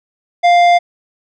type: tone with tanh clipping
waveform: triangle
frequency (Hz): 699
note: F5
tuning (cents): +1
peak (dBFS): -8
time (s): 0.43-0.79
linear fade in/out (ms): 20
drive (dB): 16
effects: none